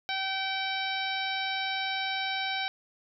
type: harmonic tone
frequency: 770 Hz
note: G5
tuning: 31 cents flat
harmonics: 1 / 2 / 3 / 4 / 5 / 6 / 7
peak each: -34 / -36 / -35 / -38 / -36 / -43 / -43 dBFS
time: 0.09-2.68 s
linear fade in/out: 0 ms
effects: none